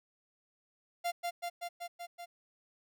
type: tone with echo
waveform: 45% pulse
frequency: 695 Hz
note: F5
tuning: 9 cents flat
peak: -31 dBFS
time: 1.04-1.12 s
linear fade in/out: 20 ms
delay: 190 ms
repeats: 6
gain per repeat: -2 dB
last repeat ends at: 2.26 s
effects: none